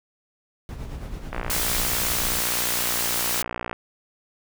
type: noise with tremolo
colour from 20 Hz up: brown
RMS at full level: -31 dBFS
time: 0.69-2.4 s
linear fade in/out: 0 ms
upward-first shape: sine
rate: 9.2 Hz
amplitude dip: 45%
type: click train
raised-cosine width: 0.5 ms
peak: -14 dBFS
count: 144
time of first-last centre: 1.33-3.729 s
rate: 59.6 Hz
type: high-pass noise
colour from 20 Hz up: white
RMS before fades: -25 dBFS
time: 1.5-3.42 s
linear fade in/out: 0 ms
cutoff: 1200 Hz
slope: 12 dB/octave
effects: none